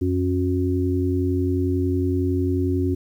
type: harmonic tone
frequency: 91 Hz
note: F#2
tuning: 28 cents flat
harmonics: 1 / 3 / 4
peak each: -22 / -23 / -25 dBFS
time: 0.01-2.95 s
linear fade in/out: 10 ms
effects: 9-bit

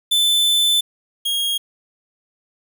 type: tone pair in turn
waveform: 45% pulse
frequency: 3520 / 3267 Hz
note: A7 / G#7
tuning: 0 / -29 cents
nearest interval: minor second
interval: 129 cents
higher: first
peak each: -14 / -18 dBFS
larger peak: first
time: 0.11-0.81 / 1.25-1.58 s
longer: first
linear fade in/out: 10 ms
effects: 8-bit

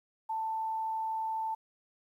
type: tone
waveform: sine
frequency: 886 Hz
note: A5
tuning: 12 cents sharp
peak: -31 dBFS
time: 0.29-1.55 s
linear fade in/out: 10 ms
effects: 11-bit

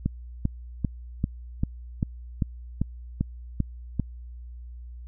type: click train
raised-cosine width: 5 ms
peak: -11 dBFS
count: 11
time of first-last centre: 0.06-3.997 s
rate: 2.54 Hz
effects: added 60 Hz sine -38 dBFS peak until 5.07 s

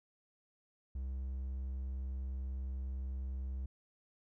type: tone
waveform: triangle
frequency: 65.5 Hz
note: C2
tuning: 2 cents sharp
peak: -35 dBFS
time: 0.95-3.66 s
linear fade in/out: 5 ms
effects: none

